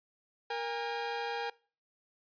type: tone pair together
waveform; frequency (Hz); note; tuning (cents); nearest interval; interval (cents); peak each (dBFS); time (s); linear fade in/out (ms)
sawtooth; 468.5 / 812; A#4 / G#5; +9 / -39; minor seventh; 952; -33 / -32; 0.5-1.5; 5
effects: noise-tail reverb RT60 0.4 s tail -24 dB re dry + resampled to 11025 Hz